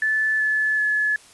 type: tone with pitch steps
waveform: sine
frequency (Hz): 1744 / 1728 / 1712.1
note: A6 / A6 / A6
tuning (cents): -16 / -32 / -48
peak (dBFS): -18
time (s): 0.02-1.16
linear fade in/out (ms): 2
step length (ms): 380
effects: white hiss -49 dBFS RMS until 1.33 s + resampled to 24000 Hz